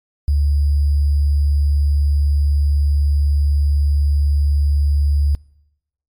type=tone with sample-and-hold; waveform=sine; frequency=72 Hz; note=D2; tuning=34 cents flat; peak=-12 dBFS; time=0.28-5.35 s; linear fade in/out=0 ms; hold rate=4900 Hz; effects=noise-tail reverb RT60 0.9 s tail -25 dB re dry + MP3 64 kbps